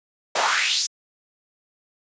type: noise with high-pass filter sweep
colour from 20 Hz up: pink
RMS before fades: -21 dBFS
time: 0.35-0.87 s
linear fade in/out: 10 ms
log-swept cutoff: 580 to 6400 Hz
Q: 3
effects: resampled to 16000 Hz